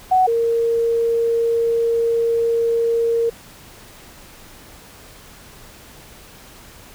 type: tone pair in turn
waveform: sine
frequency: 745 / 462.9 Hz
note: F#5 / A#4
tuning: +12 / -12 cents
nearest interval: minor sixth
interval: 824 cents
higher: first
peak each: -11 / -15 dBFS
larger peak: first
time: 0.11-0.27 / 0.27-3.3 s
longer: second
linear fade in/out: 10 ms
effects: pink hiss -43 dBFS RMS until 6.94 s